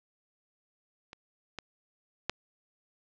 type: clicks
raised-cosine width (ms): 0.2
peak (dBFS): -27 / -20 / -11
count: 3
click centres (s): 1.131 / 1.587 / 2.296
effects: low-pass 5000 Hz 12 dB/octave